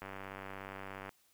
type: click train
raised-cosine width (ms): 0.5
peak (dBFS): -29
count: 105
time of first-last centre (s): 0.02-1.092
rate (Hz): 97
effects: white hiss -70 dBFS RMS until 1.33 s